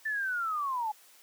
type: linear sweep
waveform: sine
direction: down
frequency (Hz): 1781 to 830.6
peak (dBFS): -29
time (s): 0.05-0.92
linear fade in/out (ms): 10
effects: white hiss -58 dBFS RMS until 1.22 s + high-pass 400 Hz 12 dB/octave